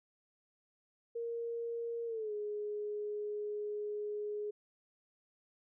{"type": "tone with pitch glide", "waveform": "sine", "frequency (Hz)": [466.2, 417.7], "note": ["A#4", "G#4"], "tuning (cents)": [0, 10], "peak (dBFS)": -36, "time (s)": [1.15, 4.51], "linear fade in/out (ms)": 10, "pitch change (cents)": -190, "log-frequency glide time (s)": [2.06, 2.33], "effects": []}